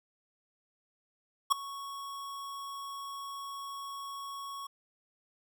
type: tone with ADSR envelope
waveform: square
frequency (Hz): 1108.7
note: C#6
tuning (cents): 0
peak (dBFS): -20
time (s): 1.5-4.67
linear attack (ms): 21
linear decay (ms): 6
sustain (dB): -20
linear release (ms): 7
effects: none